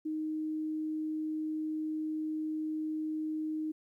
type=tone; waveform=sine; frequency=311.1 Hz; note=D#4; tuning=in tune; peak=-32 dBFS; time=0.05-3.72 s; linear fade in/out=10 ms; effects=12-bit